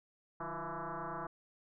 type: tone with frequency modulation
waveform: sine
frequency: 152.8 Hz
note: D#3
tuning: 31 cents flat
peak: -38 dBFS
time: 0.4-1.27 s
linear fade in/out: 5 ms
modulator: 167 Hz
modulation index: 7.7
effects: none